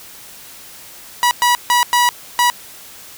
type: tone bursts at uneven times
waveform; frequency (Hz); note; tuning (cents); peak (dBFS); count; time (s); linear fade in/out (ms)
sawtooth; 971; B5; -30; -7; 5; 1.23-1.31 / 1.42-1.55 / 1.7-1.83 / 1.93-2.09 / 2.39-2.5; 0
effects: white hiss -38 dBFS RMS until 3.17 s